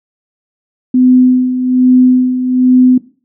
sine tone with tremolo, 253.4 Hz, B3, 45 cents sharp, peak -3 dBFS, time 0.94-2.98 s, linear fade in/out 5 ms, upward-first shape sine, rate 1.2 Hz, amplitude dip 65%, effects noise-tail reverb RT60 0.4 s tail -18 dB re dry

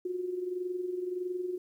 sine tone with amplitude modulation, 362.1 Hz, F#4, 37 cents flat, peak -29 dBFS, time 0.05-1.58 s, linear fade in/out 5 ms, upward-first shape sine, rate 21.6 Hz, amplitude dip 60%, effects 11-bit

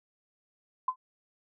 sine tone with exponential decay, 1025 Hz, C6, 36 cents flat, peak -21 dBFS, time 0.88-0.96 s, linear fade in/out 5 ms, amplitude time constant 16 ms, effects none

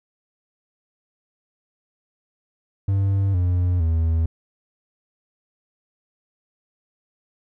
triangle tone with pitch steps, 98 / 89.35 / 81.46 Hz, G2 / F2 / E2, 0 / +40 / -20 cents, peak -15 dBFS, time 2.88-4.26 s, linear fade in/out 5 ms, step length 460 ms, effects none

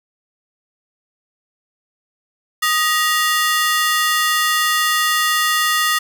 sawtooth ring-modulated tone, 1570 Hz, G6, 2 cents sharp, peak -8 dBFS, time 2.62-5.99 s, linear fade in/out 10 ms, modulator 327 Hz, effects none

